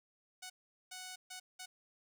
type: tone bursts at uneven times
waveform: 5% pulse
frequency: 740 Hz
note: F#5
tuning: in tune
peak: -34 dBFS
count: 4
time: 0.42-0.5 / 0.91-1.16 / 1.3-1.4 / 1.59-1.66 s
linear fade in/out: 10 ms
effects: none